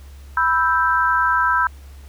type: chord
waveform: sine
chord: E minor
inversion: second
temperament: equal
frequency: 987.8 / 1318.5 / 1568 Hz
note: B5 / E6 / G6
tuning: 0 / 0 / 0 cents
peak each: -19 dBFS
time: 0.37-1.67 s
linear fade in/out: 2 ms
effects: added 69 Hz sine -37 dBFS peak until 2.08 s + pink hiss -51 dBFS RMS until 2.08 s